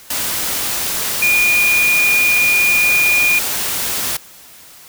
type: tone in noise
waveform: sine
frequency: 2433 Hz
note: D#7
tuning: 39 cents flat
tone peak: -11 dBFS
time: 1.22-3.39 s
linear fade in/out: 5 ms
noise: white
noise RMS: -20 dBFS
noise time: 0.1-4.17 s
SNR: +6 dB
effects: white hiss -41 dBFS RMS until 4.88 s